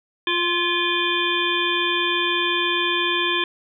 harmonic tone with a mistuned harmonic, 349.2 Hz, F4, in tune, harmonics 1 / 3 / 5 / 7 / 9 / 10, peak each -26 / -26 / -26 / -26 / -26 / -26 dBFS, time 0.27-3.44 s, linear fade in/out 2 ms, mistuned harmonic 5, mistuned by -28 cents, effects none

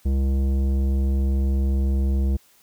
triangle tone with tanh clipping, 67.4 Hz, C#2, 48 cents flat, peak -20 dBFS, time 0.05-2.37 s, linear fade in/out 10 ms, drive 17 dB, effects white hiss -57 dBFS RMS until 2.62 s

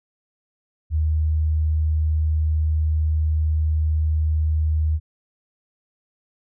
sine tone, 77.78 Hz, D#2, in tune, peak -17 dBFS, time 0.9-5 s, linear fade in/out 50 ms, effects none

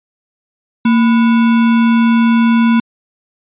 sine tone with sample-and-hold, 230 Hz, A#3, 23 cents flat, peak -7 dBFS, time 0.85-2.8 s, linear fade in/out 5 ms, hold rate 1225 Hz, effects resampled to 8000 Hz

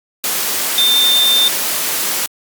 sine tone in noise, 3595 Hz, A7, 36 cents sharp, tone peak -10 dBFS, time 0.78-1.48 s, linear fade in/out 0 ms, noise white, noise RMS -18 dBFS, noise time 0.24-2.26 s, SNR +5 dB, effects high-pass 200 Hz 12 dB/octave + Opus 48 kbps

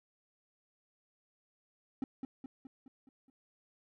triangle tone with echo, 264.4 Hz, C4, 18 cents sharp, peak -30 dBFS, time 2.02-2.04 s, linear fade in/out 2 ms, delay 210 ms, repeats 6, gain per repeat -5 dB, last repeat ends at 3.3 s, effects none

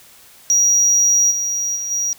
triangle tone with level steps, 5750 Hz, F8, 50 cents sharp, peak -9 / -17 / -21 / -16 dBFS, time 0.5-2.13 s, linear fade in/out 0 ms, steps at 1.3 / 1.75 / 1.9 s, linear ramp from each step 20 ms, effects tanh soft clip ceiling -6 dBFS + white hiss -46 dBFS RMS until 2.18 s

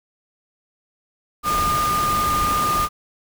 sine tone in noise, 1213 Hz, D#6, 44 cents flat, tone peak -18 dBFS, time 1.43-2.89 s, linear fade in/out 50 ms, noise pink, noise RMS -26 dBFS, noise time 1.43-2.89 s, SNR +5 dB, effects none

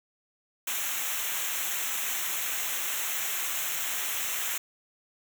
white noise with comb filter, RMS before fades -31 dBFS, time 0.67-4.58 s, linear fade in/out 5 ms, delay 0.21 ms, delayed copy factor -0.8, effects none

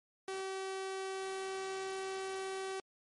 sawtooth tone, 383.1 Hz, G4, 40 cents flat, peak -34 dBFS, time 0.28-2.8 s, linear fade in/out 2 ms, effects MP3 48 kbps

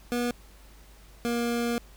25% pulse tone pair in turn, 241.7 / 236.6 Hz, B3 / A#3, -37 / +26 cents, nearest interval unison, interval 37 cents, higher first, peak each -22 dBFS, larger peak neither, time 0.12-0.31 / 1.25-1.78 s, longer second, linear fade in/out 0 ms, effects added 50 Hz sine -50 dBFS peak until 1.96 s + pink hiss -56 dBFS RMS until 1.96 s

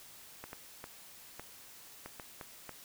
clicks, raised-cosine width 0.5 ms, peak -28 dBFS, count 8, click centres 0.44 / 0.531 / 0.841 / 1.396 / 2.06 / 2.198 / 2.412 / 2.693 s, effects white hiss -54 dBFS RMS until 2.84 s

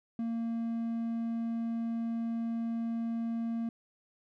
triangle tone, 230 Hz, A#3, 23 cents flat, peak -29 dBFS, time 0.19-3.69 s, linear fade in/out 2 ms, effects none

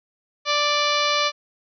harmonic tone, 587.3 Hz, D5, in tune, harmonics 1 / 2 / 3 / 4 / 5 / 6 / 7 / 8 / 9 / 10, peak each -26 / -23 / -31 / -26 / -29 / -28 / -28 / -31 / -35 / -35 dBFS, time 0.45-1.32 s, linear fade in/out 50 ms, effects none

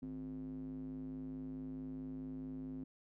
square tone with band-pass filter, 52.3 Hz, G#1, 13 cents sharp, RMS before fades -45 dBFS, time 0.02-2.84 s, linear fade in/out 5 ms, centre 240 Hz, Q 9.4, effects none

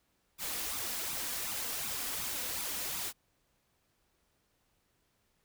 white noise with flanger, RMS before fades -37 dBFS, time 0.38-3.13 s, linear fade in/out 50 ms, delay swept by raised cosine 0.8 to 4.2 ms, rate 2.7 Hz, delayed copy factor +0.6, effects pink hiss -75 dBFS RMS until 5.44 s

